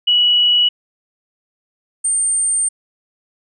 sine tone pair in turn, 2933 / 8759 Hz, F#7 / C#9, -16 / -22 cents, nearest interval octave + perfect fifth, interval 1894 cents, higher second, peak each -10 / -14 dBFS, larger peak first, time 0.07-0.69 / 2.04-2.69 s, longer second, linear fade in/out 10 ms, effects none

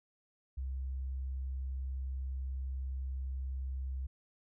sine tone, 65.8 Hz, C2, 10 cents sharp, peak -35 dBFS, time 0.57-4.07 s, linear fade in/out 10 ms, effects none

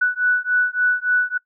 sine beating tone pair, 1480 / 1483.5 Hz, F#6 / F#6, 0 / +4 cents, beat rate 3.5 Hz, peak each -19 dBFS, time 0.01-1.38 s, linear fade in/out 10 ms, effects noise-tail reverb RT60 0.1 s tail -23 dB re dry

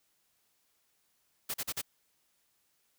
white noise bursts, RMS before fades -35 dBFS, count 4, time 1.49-1.817 s, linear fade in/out 10 ms, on 51 ms, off 41 ms, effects white hiss -74 dBFS RMS until 2.98 s

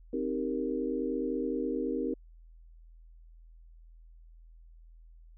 sine chord, C minor seventh, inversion none, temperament equal, 261.6 / 311.1 / 392 / 466.2 Hz, C4 / Eb4 / G4 / Bb4, 0 / 0 / 0 / 0 cents, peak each -34 / -35 / -36 / -35 dBFS, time 0.13-2.14 s, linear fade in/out 5 ms, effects added 41 Hz sine -51 dBFS peak until 5.37 s

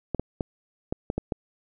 clicks, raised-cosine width 2 ms, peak -13 dBFS, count 7, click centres 0.147 / 0.196 / 0.408 / 0.925 / 1.101 / 1.18 / 1.322 s, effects none

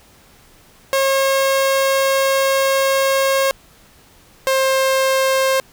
sawtooth tone pair in turn, 541 / 531.1 Hz, C#5 / C5, -42 / +26 cents, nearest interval unison, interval 32 cents, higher first, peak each -10 dBFS, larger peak neither, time 0.93-3.51 / 4.47-5.6 s, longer first, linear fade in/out 0 ms, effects pink hiss -49 dBFS RMS until 5.72 s

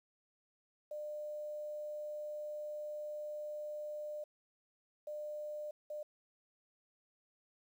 sine tone bursts at uneven times, 600 Hz, D5, 37 cents sharp, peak -40 dBFS, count 3, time 0.91-4.24 / 5.07-5.71 / 5.9-6.03 s, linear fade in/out 5 ms, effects 11-bit

